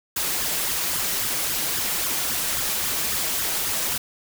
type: noise with flanger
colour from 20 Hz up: white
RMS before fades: -25 dBFS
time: 0.16-3.98 s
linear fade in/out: 5 ms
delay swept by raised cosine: 0.58 to 6.38 ms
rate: 3.7 Hz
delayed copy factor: +0.75
effects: none